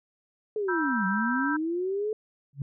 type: linear two-way sweep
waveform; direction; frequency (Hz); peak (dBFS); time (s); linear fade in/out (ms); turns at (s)
sine; down then up; 437.6 to 184.6 to 437.6; -26; 0.56-2.13; 2; 1.06
type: chord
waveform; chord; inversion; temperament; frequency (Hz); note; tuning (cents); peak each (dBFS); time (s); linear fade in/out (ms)
sine; E minor; second; equal with one note detuned; 968 / 1318.5 / 1568; B5 / E6 / G6; -35 / 0 / 0; -32 / -33 / -29; 0.68-1.57; 10
type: tone with exponential growth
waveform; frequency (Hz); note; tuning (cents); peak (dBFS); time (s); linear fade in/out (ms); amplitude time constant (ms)
sine; 139.6; C#3; +13; -24; 2.53-2.62; 2; 19
effects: none